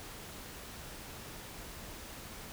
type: silence
effects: pink hiss -47 dBFS RMS until 2.52 s